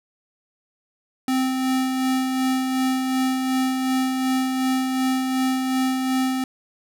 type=tone with tremolo; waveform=square; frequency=260.3 Hz; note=C4; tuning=9 cents flat; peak=-19 dBFS; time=1.28-6.44 s; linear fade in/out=2 ms; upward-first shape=sine; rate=2.7 Hz; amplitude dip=35%; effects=none